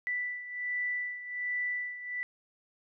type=beating tone pair; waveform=sine; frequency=1975.5 / 1976.8 Hz; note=B6 / B6; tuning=0 / +1 cents; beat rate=1.3 Hz; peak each=-33 / -38 dBFS; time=0.07-2.23 s; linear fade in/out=0 ms; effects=none